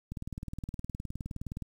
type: click train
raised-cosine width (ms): 5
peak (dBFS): -25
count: 30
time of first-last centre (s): 0.12-1.623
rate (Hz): 19.3
effects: 9-bit